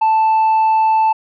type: tone with tanh clipping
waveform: sine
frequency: 880 Hz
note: A5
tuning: in tune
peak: -11 dBFS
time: 0.01-1.13 s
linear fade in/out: 10 ms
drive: 2 dB
effects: none